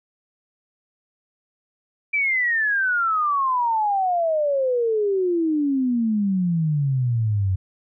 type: exponential sweep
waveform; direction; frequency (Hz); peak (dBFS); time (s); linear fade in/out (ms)
sine; down; 2349 to 91.7; -18; 2.13-7.56; 10
effects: none